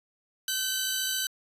15% pulse tone cluster, 1534 / 3014 / 3951 Hz, G6 / F#7 / B7, -38 / +31 / 0 cents, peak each -25 dBFS, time 0.48-1.27 s, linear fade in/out 2 ms, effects resampled to 32000 Hz

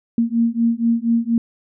sine beating tone pair, 229.8 / 234 Hz, A#3 / A#3, -25 / +7 cents, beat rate 4.2 Hz, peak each -18 dBFS, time 0.18-1.38 s, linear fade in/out 2 ms, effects none

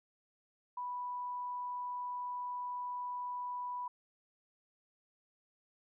sine tone, 986 Hz, B5, 3 cents flat, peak -37 dBFS, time 0.77-3.88 s, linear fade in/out 5 ms, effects none

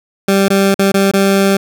20% pulse tone with dropouts, 196 Hz, G3, in tune, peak -4 dBFS, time 0.28-1.57 s, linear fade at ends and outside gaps 5 ms, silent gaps 0.484-0.502 / 0.744-0.791 / 0.919-0.941 / 1.114-1.136 s, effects none

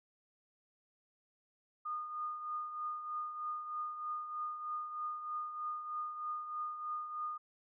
sine tone with tremolo, 1224 Hz, D#6, 29 cents flat, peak -35 dBFS, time 1.85-7.38 s, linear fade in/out 10 ms, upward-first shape triangle, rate 3.2 Hz, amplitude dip 60%, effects none

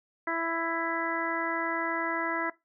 harmonic tone, 331.6 Hz, E4, 10 cents sharp, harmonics 1 / 2 / 3 / 4 / 5 / 6, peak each -35 / -35 / -35 / -35 / -35 / -35 dBFS, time 0.27-2.5 s, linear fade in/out 5 ms, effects noise-tail reverb RT60 0.2 s tail -19 dB re dry

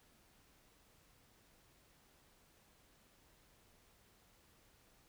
silence, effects pink hiss -69 dBFS RMS until 5.08 s

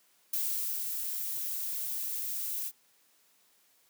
violet noise with ADSR envelope, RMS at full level -31 dBFS, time 0.33-2.72 s, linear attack 4 ms, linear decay 510 ms, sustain -4 dB, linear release 56 ms, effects white hiss -67 dBFS RMS until 3.89 s + high-pass 150 Hz 12 dB/octave

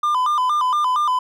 triangle tone with vibrato, 1100 Hz, C#6, 14 cents flat, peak -14 dBFS, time 0.03-1.19 s, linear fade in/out 5 ms, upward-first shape square, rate 4.3 Hz, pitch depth 150 cents each way, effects none

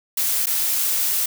blue noise with dropouts, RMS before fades -21 dBFS, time 0.17-1.26 s, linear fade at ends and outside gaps 5 ms, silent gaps 0.459-0.468 s, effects none

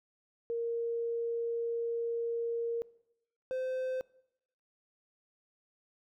sine / triangle tone pair in turn, 465.7 / 516.2 Hz, A#4 / C5, -2 / -23 cents, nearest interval major second, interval 179 cents, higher second, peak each -31 / -30 dBFS, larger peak second, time 0.5-2.82 / 3.51-4.01 s, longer first, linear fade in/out 0 ms, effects noise-tail reverb RT60 0.8 s tail -22 dB re dry

